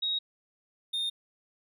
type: tone pair in turn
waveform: sine / triangle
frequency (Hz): 3782 / 3657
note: A#7 / A#7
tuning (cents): +24 / -34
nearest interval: minor second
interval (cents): 58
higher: first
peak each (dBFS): -27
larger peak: neither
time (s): 0.02-0.19 / 0.93-1.1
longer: neither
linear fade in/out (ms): 10
effects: none